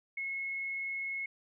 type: tone with vibrato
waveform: sine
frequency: 2178 Hz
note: C#7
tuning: 31 cents flat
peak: -34 dBFS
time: 0.17-1.26 s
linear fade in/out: 5 ms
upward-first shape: triangle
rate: 20 Hz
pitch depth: 10 cents each way
effects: none